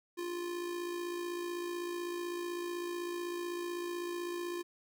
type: tone with amplitude modulation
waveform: square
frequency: 349.2 Hz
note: F4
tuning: in tune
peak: -35 dBFS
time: 0.17-4.63 s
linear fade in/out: 20 ms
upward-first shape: sine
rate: 55.9 Hz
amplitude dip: 45%
effects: none